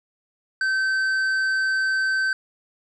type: tone with tanh clipping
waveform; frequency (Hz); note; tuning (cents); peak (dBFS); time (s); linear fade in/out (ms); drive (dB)
triangle; 1544; G6; -27; -21; 0.61-2.33; 2; 11
effects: none